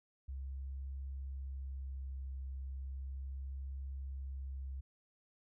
sine tone with vibrato, 67 Hz, C2, 42 cents sharp, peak -40 dBFS, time 0.28-4.81 s, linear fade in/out 10 ms, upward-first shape triangle, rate 0.35 Hz, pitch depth 15 cents each way, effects none

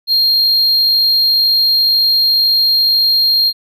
triangle tone, 4217 Hz, C8, 13 cents sharp, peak -8 dBFS, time 0.07-3.53 s, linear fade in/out 50 ms, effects none

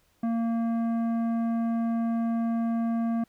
sine tone with tanh clipping, 230 Hz, A#3, 23 cents flat, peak -26 dBFS, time 0.23-3.24 s, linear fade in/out 5 ms, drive 11 dB, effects pink hiss -67 dBFS RMS until 3.28 s

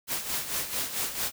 white noise with tremolo, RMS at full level -29 dBFS, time 0.07-1.32 s, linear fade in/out 50 ms, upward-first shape sine, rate 4.5 Hz, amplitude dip 65%, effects none

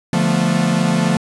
45% pulse chord, B half-diminished seventh, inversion first, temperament equal with one note detuned, 146.83 / 174.61 / 220 / 243.4 Hz, D3 / F3 / A3 / B3, 0 / 0 / 0 / -25 cents, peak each -22 / -17 / -19 / -23 dBFS, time 0.13-1.17 s, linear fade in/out 2 ms, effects resampled to 24000 Hz

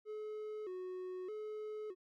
triangle tone with vibrato, 396.7 Hz, G4, 21 cents sharp, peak -39 dBFS, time 0.05-1.95 s, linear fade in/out 50 ms, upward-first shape square, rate 0.81 Hz, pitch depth 130 cents each way, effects MP3 64 kbps

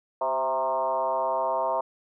sine tone with frequency modulation, 794 Hz, G5, 22 cents sharp, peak -23 dBFS, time 0.21-1.81 s, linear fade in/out 5 ms, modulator 136 Hz, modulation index 2, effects none

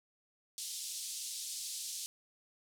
white band-pass noise, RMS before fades -42 dBFS, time 0.58-2.06 s, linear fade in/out 0 ms, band 3600 to 10000 Hz, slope 24 dB/octave, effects none

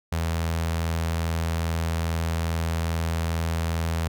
sawtooth tone with notch filter, 82.41 Hz, E2, in tune, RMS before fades -26 dBFS, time 0.12-4.08 s, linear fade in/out 5 ms, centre 310 Hz, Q 1.5, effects none

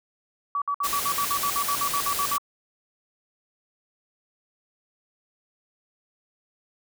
sine tone bursts, 1142 Hz, D6, 49 cents flat, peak -23 dBFS, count 15, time 0.55-2.382 s, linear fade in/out 2 ms, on 68 ms, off 58 ms
white noise, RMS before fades -29 dBFS, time 0.83-2.38 s, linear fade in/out 20 ms
effects none

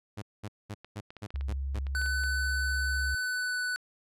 sawtooth tone bursts, 103.83 Hz, G#2, in tune, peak -32 dBFS, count 7, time 0.17-1.794 s, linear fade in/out 10 ms, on 52 ms, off 210 ms
clicks, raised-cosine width 0.3 ms, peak -30 dBFS, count 11, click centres 0.846 / 1.105 / 1.167 / 1.305 / 1.359 / 1.41 / 1.758 / 1.868 / 2.016 / 2.061 / 2.237 s
sine tone, 68 Hz, C#2, 33 cents flat, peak -30 dBFS, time 1.34-3.15 s, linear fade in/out 5 ms
square tone with pitch glide, 1504 to 1491 Hz, F#6 to F#6, +28 to +13 cents, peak -30 dBFS, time 1.95-3.76 s, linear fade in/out 0 ms, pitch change -15 cents, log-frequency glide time 3.17-3.6 s
effects low-pass 11000 Hz 12 dB/octave

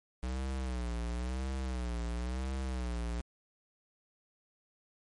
square tone with vibrato, 62.1 Hz, B1, 10 cents sharp, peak -34 dBFS, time 0.23-3.21 s, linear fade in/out 0 ms, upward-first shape sine, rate 0.97 Hz, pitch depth 110 cents each way, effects MP3 48 kbps

